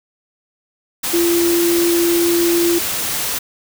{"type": "tone in noise", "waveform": "sine", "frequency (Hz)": 342.3, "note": "F4", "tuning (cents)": -35, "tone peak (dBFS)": -13, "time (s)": [1.13, 2.79], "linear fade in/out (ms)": 10, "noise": "white", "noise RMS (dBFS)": -21, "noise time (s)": [1.03, 3.39], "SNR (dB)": 5, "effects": []}